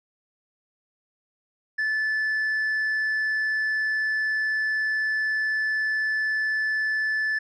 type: tone with tanh clipping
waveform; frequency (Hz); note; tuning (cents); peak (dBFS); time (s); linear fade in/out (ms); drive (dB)
sine; 1742; A6; -18; -23; 1.78-7.39; 10; 2
effects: none